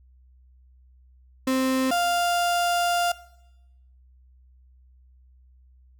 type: tone pair in turn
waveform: 35% pulse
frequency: 261.6 / 698.4 Hz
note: C4 / F5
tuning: 0 / 0 cents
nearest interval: octave + perfect fourth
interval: 1700 cents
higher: second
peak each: -19 dBFS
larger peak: neither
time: 1.47-1.91 / 1.91-3.12 s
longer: second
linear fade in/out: 5 ms
effects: noise-tail reverb RT60 0.9 s tail -19 dB re dry + added 63 Hz sine -52 dBFS peak until 5.99 s